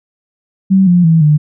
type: tone with pitch steps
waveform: sine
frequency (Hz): 191.5 / 176.62 / 162.9 / 150.25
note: G3 / F3 / E3 / D3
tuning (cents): -40 / +20 / -20 / +40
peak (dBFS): -5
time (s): 0.7-1.38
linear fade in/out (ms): 20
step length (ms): 170
effects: none